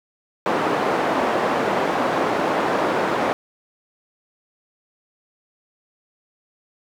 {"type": "band-pass noise", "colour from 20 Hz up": "white", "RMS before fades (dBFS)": -21, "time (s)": [0.46, 3.33], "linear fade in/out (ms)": 0, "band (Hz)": [250, 870], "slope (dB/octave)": 12, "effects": []}